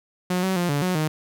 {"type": "tone with pitch steps", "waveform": "sawtooth", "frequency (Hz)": [181.1, 189, 175.5, 143.7, 182.8, 155.1], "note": ["F#3", "F#3", "F3", "D3", "F#3", "D#3"], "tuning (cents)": [-37, 37, 9, -37, -21, -5], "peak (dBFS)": -17, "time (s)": [0.3, 1.08], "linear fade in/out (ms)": 5, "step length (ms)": 130, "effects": []}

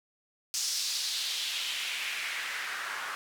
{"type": "noise with band-pass filter sweep", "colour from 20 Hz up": "white", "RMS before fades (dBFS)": -34, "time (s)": [0.54, 3.15], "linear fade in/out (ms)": 0, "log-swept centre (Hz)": [5700, 1300], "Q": 2.2, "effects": []}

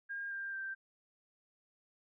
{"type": "tone with pitch steps", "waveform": "sine", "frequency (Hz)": [1615, 1591.8, 1569], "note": ["G#6", "G6", "G6"], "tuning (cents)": [-49, 26, 1], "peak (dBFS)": -38, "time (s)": [0.09, 0.75], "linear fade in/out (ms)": 20, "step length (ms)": 220, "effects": []}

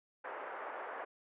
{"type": "band-pass noise", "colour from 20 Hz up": "pink", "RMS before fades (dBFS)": -44, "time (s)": [0.24, 1.05], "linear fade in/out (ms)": 10, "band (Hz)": [480, 1700], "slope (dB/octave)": 24, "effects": ["resampled to 8000 Hz"]}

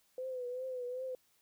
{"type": "tone with vibrato", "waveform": "sine", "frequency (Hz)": 505, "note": "B4", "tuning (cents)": 39, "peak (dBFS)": -37, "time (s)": [0.18, 1.15], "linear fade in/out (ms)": 2, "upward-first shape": "triangle", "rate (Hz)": 2.6, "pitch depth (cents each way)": 67, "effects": ["white hiss -72 dBFS RMS until 1.41 s"]}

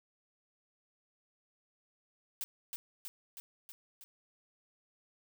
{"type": "noise with echo", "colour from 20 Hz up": "blue", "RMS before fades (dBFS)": -38, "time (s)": [2.41, 2.44], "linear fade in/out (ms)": 0, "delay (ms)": 320, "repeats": 5, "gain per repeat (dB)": -3, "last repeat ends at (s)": 4.04, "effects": []}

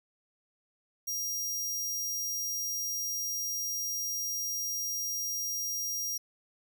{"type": "tone", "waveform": "sawtooth", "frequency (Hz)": 5700, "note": "F8", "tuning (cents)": 34, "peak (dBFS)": -29, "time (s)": [1.07, 6.18], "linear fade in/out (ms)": 10, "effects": []}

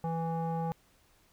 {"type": "tone with low-pass filter", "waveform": "square", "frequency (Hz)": 164.81, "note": "E3", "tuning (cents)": 0, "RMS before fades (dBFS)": -33, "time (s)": [0.04, 0.72], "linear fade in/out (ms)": 0, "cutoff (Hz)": 840, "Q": 3.6, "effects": ["pink hiss -66 dBFS RMS until 1.32 s"]}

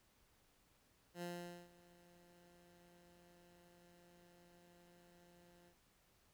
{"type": "tone with ADSR envelope", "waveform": "15% pulse", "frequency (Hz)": 174.61, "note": "F3", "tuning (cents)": 0, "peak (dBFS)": -37, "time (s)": [1.14, 5.76], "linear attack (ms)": 83, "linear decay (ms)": 460, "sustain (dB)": -22, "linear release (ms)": 82, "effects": ["pink hiss -74 dBFS RMS until 6.33 s"]}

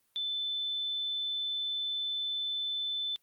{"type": "tone", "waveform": "sine", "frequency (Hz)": 3520, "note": "A7", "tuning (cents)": 0, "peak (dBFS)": -31, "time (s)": [0.16, 3.16], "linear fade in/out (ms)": 0, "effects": ["white hiss -73 dBFS RMS until 3.22 s", "Opus 32 kbps"]}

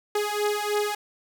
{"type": "beating tone pair", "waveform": "sawtooth", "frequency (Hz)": [414.9, 418.1], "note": ["G#4", "G#4"], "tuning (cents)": [-2, 12], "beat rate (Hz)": 3.2, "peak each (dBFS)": -23, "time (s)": [0.15, 0.95], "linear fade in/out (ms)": 5, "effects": []}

